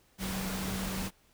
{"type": "tone in noise", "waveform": "sine", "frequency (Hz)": 190, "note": "F#3", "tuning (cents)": 46, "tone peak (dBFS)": -35, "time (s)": [0.18, 1.11], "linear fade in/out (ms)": 50, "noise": "pink", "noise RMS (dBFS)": -37, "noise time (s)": [0.18, 1.11], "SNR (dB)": -1, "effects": ["pink hiss -66 dBFS RMS until 1.33 s"]}